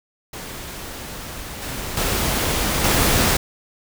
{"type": "noise with level steps", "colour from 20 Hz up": "pink", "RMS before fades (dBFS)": [-33, -29, -21, -17], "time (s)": [0.33, 3.37], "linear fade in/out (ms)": 5, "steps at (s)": [1.62, 1.97, 2.84], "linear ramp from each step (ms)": 2, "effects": []}